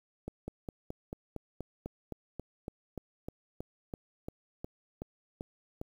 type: slowing click train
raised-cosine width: 2 ms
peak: -25 dBFS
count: 20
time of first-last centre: 0.28-5.814 s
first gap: 200 ms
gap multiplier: 1.04
effects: 9-bit